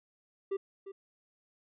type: tone with echo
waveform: triangle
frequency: 392 Hz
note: G4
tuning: in tune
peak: -28 dBFS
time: 0.51-0.57 s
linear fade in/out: 10 ms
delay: 350 ms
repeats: 1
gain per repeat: -12 dB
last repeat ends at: 0.92 s
effects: resampled to 8000 Hz